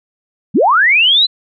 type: linear sweep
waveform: sine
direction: up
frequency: 138.59 to 4100 Hz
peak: -7 dBFS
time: 0.54-1.27 s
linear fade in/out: 20 ms
effects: none